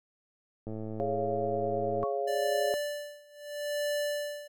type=click train; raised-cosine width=2 ms; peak=-26 dBFS; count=150; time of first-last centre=0.67-2.037 s; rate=109 Hz
type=harmonic tone; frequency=138.59 Hz; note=C#3; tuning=in tune; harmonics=3 / 4 / 5; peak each=-33 / -33 / -33 dBFS; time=1-2.74 s; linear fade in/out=0 ms
type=tone with exponential decay; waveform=sine; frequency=1109 Hz; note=C#6; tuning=in tune; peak=-30 dBFS; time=2.03-2.21 s; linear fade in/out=0 ms; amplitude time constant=38 ms
type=tone with tremolo; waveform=square; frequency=586 Hz; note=D5; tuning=4 cents flat; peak=-29 dBFS; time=2.27-4.48 s; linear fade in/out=10 ms; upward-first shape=sine; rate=0.75 Hz; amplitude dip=95%
effects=none